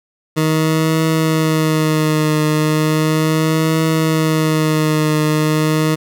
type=tone with vibrato; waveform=20% pulse; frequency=156.6 Hz; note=D#3; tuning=11 cents sharp; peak=-8 dBFS; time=0.36-5.96 s; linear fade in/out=20 ms; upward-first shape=triangle; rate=0.36 Hz; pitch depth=39 cents each way; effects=none